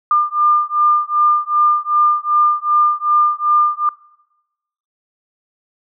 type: beating tone pair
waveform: sine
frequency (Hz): 1200 / 1202.6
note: D6 / D6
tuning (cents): +37 / +41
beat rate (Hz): 2.6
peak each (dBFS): -15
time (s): 0.11-3.89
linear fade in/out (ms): 2
effects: noise-tail reverb RT60 1.0 s tail -23 dB re dry